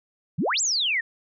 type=exponential two-way sweep; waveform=sine; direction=up then down; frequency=128.6 to 7902 to 1766 Hz; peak=-21 dBFS; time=0.38-1.01 s; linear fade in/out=10 ms; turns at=0.61 s; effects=none